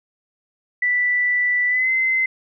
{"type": "tone with pitch glide", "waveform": "sine", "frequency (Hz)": [1973, 2060], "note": ["B6", "C7"], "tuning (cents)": [-2, -28], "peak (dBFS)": -16, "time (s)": [0.82, 2.26], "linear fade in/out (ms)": 5, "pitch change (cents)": 74, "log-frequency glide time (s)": [1.68, 1.9], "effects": []}